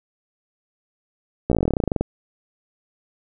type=slowing click train; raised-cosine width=2 ms; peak=-6 dBFS; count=19; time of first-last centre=1.5-2.01 s; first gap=15 ms; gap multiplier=1.07; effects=none